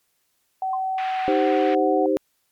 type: tone with pitch glide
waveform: sine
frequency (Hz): 759 to 740.4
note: F#5 to F#5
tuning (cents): +44 to +1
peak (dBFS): -22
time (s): 0.62-2.06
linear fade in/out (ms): 2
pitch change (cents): -43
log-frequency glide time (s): 0.94-1.75
type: tone with exponential decay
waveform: sine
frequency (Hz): 1046.5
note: C6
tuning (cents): 0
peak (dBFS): -24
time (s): 0.73-0.82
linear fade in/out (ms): 5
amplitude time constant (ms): 18
type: band-pass noise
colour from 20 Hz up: white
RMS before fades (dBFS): -35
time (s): 0.98-1.75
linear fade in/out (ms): 2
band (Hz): 1100 to 2700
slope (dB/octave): 24
type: chord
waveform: sine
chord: C minor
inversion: first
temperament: equal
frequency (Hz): 311.1 / 392 / 523.3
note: Eb4 / G4 / C5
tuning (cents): 0 / 0 / 0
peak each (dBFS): -22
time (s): 1.28-2.17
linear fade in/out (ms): 0
effects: white hiss -69 dBFS RMS until 2.51 s + MP3 96 kbps